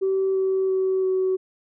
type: tone with pitch steps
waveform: sine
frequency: 384 / 381.1 / 378.3 / 375.4 Hz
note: G4 / G4 / F#4 / F#4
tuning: -36 / -49 / +38 / +25 cents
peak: -18 dBFS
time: 0.01-1.37 s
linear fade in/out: 20 ms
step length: 340 ms
effects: tanh soft clip ceiling -15 dBFS